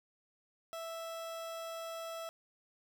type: tone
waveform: 30% pulse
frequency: 659.3 Hz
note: E5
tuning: in tune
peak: -38 dBFS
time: 0.73-2.29 s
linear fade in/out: 0 ms
effects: none